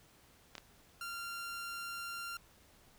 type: clicks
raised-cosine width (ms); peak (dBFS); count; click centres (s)
0.2; -27; 2; 0.553 / 0.581
type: tone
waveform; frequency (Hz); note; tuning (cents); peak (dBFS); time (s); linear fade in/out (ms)
sawtooth; 1385; F6; -15; -37; 1.01-2.37; 2
effects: pink hiss -64 dBFS RMS until 2.98 s